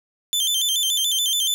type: tone with vibrato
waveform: sawtooth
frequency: 3322 Hz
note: G#7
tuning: in tune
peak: -16 dBFS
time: 0.33-1.54 s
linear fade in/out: 0 ms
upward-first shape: square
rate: 7 Hz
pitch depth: 94 cents each way
effects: none